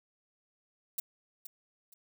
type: noise with echo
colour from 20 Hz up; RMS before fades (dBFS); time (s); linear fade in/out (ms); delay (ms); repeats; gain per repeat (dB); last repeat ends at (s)
violet; -33; 0.98-1; 5; 470; 2; -11; 1.94
effects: none